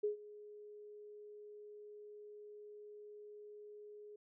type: tone with ADSR envelope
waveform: sine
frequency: 417.9 Hz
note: G#4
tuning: 11 cents sharp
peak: -31 dBFS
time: 0.03-4.16 s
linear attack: 12 ms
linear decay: 120 ms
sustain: -20 dB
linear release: 5 ms
effects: none